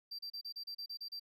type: tone bursts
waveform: triangle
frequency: 4699 Hz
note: D8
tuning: in tune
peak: -40 dBFS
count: 10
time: 0.11-1.197 s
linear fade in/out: 10 ms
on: 79 ms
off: 33 ms
effects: none